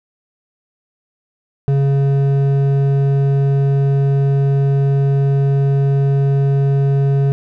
sine tone with hard clipping, 138.59 Hz, C#3, in tune, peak -13 dBFS, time 1.68-7.32 s, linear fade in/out 0 ms, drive 8 dB, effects none

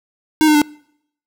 square tone with pitch steps, 311.1 / 303.5 / 296 Hz, D#4 / D#4 / D4, 0 / -43 / +14 cents, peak -10 dBFS, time 0.41-0.617 s, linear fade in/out 0 ms, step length 69 ms, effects noise-tail reverb RT60 0.7 s tail -25 dB re dry

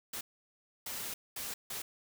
white noise bursts at uneven times, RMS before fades -40 dBFS, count 4, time 0.13-0.21 / 0.86-1.14 / 1.36-1.54 / 1.7-1.82 s, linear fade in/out 5 ms, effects none

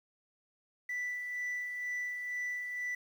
sine tone with tremolo, 1975.5 Hz, B6, in tune, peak -31 dBFS, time 0.89-2.95 s, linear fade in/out 5 ms, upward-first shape sine, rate 2.1 Hz, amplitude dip 45%, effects tanh soft clip ceiling -32 dBFS + 10-bit

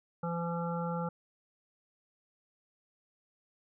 harmonic tone, 170 Hz, F3, 46 cents flat, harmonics 1 / 3 / 5 / 7 / 8, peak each -34 / -38 / -40 / -46 / -42 dBFS, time 0.23-1.09 s, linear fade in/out 5 ms, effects none

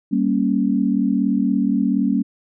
sine chord, G diminished, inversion none, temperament equal, 196 / 233.1 / 277.2 Hz, G3 / Bb3 / Db4, 0 / 0 / 0 cents, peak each -20 dBFS, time 0.11-2.23 s, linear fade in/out 20 ms, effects none

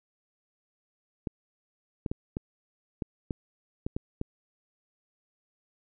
clicks, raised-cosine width 3 ms, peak -18 dBFS, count 9, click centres 1.272 / 2.062 / 2.115 / 2.369 / 3.022 / 3.308 / 3.865 / 3.965 / 4.214 s, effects none

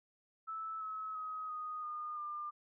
sine tone with pitch steps, 1311 / 1287.7 / 1264.9 / 1242.4 / 1220.4 / 1198.7 Hz, E6 / E6 / D#6 / D#6 / D#6 / D6, -10 / -41 / +28 / -3 / -34 / +35 cents, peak -39 dBFS, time 0.47-2.51 s, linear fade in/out 20 ms, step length 340 ms, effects none

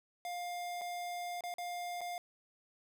square tone with dropouts, 705 Hz, F5, 16 cents sharp, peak -39 dBFS, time 0.25-2.18 s, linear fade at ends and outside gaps 1 ms, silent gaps 0.812-0.816 / 1.408-1.437 / 1.54-1.583 / 2.008-2.014 s, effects 13-bit

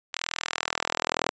sawtooth tone with high-pass filter sweep, 40.94 Hz, E1, 11 cents flat, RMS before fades -31 dBFS, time 0.13-1.31 s, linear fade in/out 0 ms, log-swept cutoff 2200 to 530 Hz, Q 0.78, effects resampled to 16000 Hz

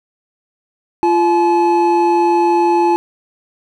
triangle tone pair together, 345 / 856.9 Hz, F4 / A5, -21 / -46 cents, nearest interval octave + major third, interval 1575 cents, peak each -11 dBFS, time 1.03-2.96 s, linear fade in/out 0 ms, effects none

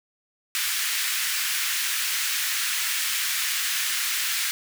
pink high-pass noise, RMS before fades -26 dBFS, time 0.55-4.51 s, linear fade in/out 0 ms, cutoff 1600 Hz, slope 24 dB/octave, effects none

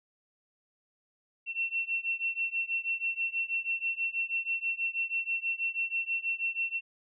sine beating tone pair, 2706 / 2712.2 Hz, E7 / E7, +45 / +49 cents, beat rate 6.2 Hz, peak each -32 / -33 dBFS, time 1.46-6.81 s, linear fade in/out 50 ms, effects none

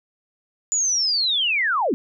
sine linear sweep, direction down, 7040 to 207.7 Hz, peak -18 dBFS, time 0.72-1.94 s, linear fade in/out 0 ms, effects none

